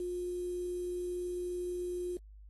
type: tone with quantisation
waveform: sine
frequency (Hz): 356.5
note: F4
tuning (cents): +36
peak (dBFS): -34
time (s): 0-2.17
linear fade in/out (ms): 2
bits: 9
effects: added 51 Hz sine -50 dBFS peak until 2.49 s + AAC 32 kbps